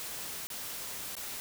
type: noise with dropouts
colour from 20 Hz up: white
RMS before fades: -40 dBFS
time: 0-1.4 s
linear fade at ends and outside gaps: 0 ms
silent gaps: 0.47-0.502 / 1.152-1.167 s
effects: none